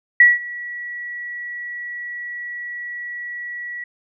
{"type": "tone with ADSR envelope", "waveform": "sine", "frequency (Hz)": 1935, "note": "B6", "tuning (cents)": -36, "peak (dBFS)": -5, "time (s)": [0.2, 3.84], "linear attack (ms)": 4, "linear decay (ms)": 180, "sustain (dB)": -22, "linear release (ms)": 4, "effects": []}